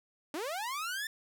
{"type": "linear sweep", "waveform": "sawtooth", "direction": "up", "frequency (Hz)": [277.2, 1797], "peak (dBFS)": -31, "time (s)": [0.34, 1.07], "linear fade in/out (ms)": 2, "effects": []}